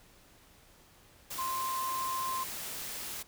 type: tone in noise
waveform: sine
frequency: 1046.5 Hz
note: C6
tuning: in tune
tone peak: -32 dBFS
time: 1.38-2.44 s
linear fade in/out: 10 ms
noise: white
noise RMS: -40 dBFS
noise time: 1.3-3.23 s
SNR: +5 dB
effects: pink hiss -60 dBFS RMS until 3.27 s